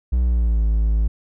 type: tone with pitch glide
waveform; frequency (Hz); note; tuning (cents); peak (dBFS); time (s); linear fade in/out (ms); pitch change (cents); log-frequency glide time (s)
triangle; 61.4 to 54.07; B1 to A1; -9 to -30; -13; 0.12-1.08; 10; -221; 0.22-0.64
effects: none